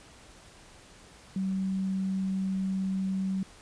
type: tone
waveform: sine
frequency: 190.8 Hz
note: G3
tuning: 47 cents flat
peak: -27 dBFS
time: 1.36-3.43 s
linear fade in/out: 2 ms
effects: pink hiss -53 dBFS RMS until 3.61 s + resampled to 22050 Hz